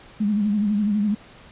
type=tone with vibrato; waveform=sine; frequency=207.6 Hz; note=G#3; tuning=in tune; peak=-18 dBFS; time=0.2-1.15 s; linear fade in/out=10 ms; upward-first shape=sine; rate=12 Hz; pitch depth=66 cents each way; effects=pink hiss -47 dBFS RMS until 1.51 s + resampled to 8000 Hz